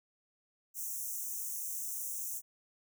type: high-pass noise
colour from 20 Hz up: white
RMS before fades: -39 dBFS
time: 0.74-2.42 s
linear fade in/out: 50 ms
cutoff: 5800 Hz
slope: 96 dB/octave
effects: none